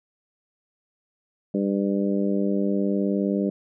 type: harmonic tone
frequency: 99.5 Hz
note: G2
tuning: 26 cents sharp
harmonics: 2 / 3 / 4 / 5 / 6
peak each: -23 / -27 / -29 / -31 / -33 dBFS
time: 1.54-3.5 s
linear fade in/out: 5 ms
effects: none